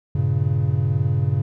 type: chord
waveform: triangle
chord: G diminished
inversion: none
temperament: equal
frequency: 98 / 116.54 / 138.59 Hz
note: G2 / Bb2 / Db3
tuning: 0 / 0 / 0 cents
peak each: -20 / -21 / -19 dBFS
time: 0.15-1.42 s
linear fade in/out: 5 ms
effects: none